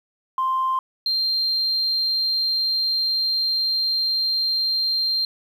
sine tone pair in turn, 1046.5 / 4174 Hz, C6 / C8, 0 / -5 cents, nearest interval 2 octaves, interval 2395 cents, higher second, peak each -18 dBFS, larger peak neither, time 0.38-0.79 / 1.06-5.25 s, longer second, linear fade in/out 2 ms, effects tanh soft clip ceiling -15 dBFS + 9-bit

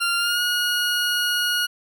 20% pulse tone with pitch glide, 1391 to 1445.1 Hz, F6 to F#6, -7 to -41 cents, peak -15 dBFS, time 0-1.67 s, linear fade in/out 20 ms, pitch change +66 cents, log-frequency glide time 0.18-0.41 s, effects none

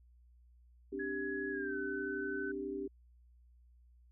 sine chord, C suspended second, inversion none, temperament equal, 261.6 / 293.7 / 392 Hz, C4 / D4 / G4, 0 / 0 / 0 cents, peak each -45 / -42 / -39 dBFS, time 0.92-2.88 s, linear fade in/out 10 ms
sine tone with pitch glide, 1678 to 1512.3 Hz, G#6 to F#6, +17 to +37 cents, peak -40 dBFS, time 0.99-2.52 s, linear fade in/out 10 ms, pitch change -180 cents, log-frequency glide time 1.51-1.77 s
effects added 60 Hz sine -60 dBFS peak until 4.11 s

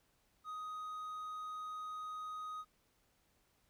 triangle tone, 1251 Hz, D#6, 9 cents sharp, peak -40 dBFS, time 0.44-2.65 s, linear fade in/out 50 ms, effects pink hiss -75 dBFS RMS until 3.69 s

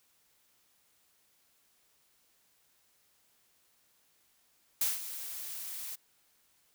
blue noise with ADSR envelope, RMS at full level -28 dBFS, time 4.81-5.96 s, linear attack 4 ms, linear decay 170 ms, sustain -13 dB, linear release 14 ms, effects white hiss -70 dBFS RMS until 6.74 s

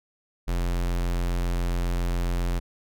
square tone, 43.65 Hz, F1, in tune, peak -24 dBFS, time 0.47-2.6 s, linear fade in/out 20 ms, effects none

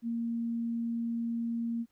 sine tone, 232.3 Hz, A#3, 6 cents flat, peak -30 dBFS, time 0.02-1.86 s, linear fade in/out 50 ms, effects pink hiss -75 dBFS RMS until 1.91 s

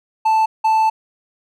triangle tone bursts at uneven times, 880 Hz, A5, in tune, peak -10 dBFS, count 2, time 0.25-0.46 / 0.64-0.9 s, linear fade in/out 10 ms, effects none

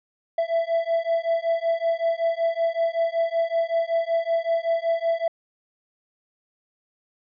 triangle beating tone pair, 663 / 668.3 Hz, E5 / E5, +10 / +24 cents, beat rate 5.3 Hz, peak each -22 dBFS, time 0.38-5.28 s, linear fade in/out 5 ms, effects resampled to 11025 Hz

